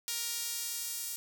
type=tone with high-pass filter sweep; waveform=sawtooth; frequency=468.9 Hz; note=A#4; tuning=10 cents sharp; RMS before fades=-37 dBFS; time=0.08-1.16 s; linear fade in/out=0 ms; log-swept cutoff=4500 to 7900 Hz; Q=0.72; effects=none